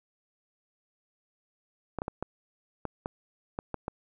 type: clicks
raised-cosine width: 1 ms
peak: -18 dBFS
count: 9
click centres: 1.987 / 2.019 / 2.081 / 2.226 / 2.853 / 3.059 / 3.589 / 3.743 / 3.881 s
effects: none